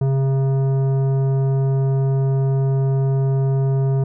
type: tone with tanh clipping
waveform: triangle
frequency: 135.1 Hz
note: C#3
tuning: 44 cents flat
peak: -17 dBFS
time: 0.01-4.04 s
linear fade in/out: 5 ms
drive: 16 dB
effects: none